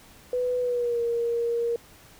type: tone with pitch glide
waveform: sine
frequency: 496.7 to 469.1 Hz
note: B4 to A#4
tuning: +10 to +11 cents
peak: -23 dBFS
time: 0.33-1.76 s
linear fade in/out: 2 ms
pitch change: -99 cents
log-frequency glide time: 0.6-1.01 s
effects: pink hiss -52 dBFS RMS until 2.19 s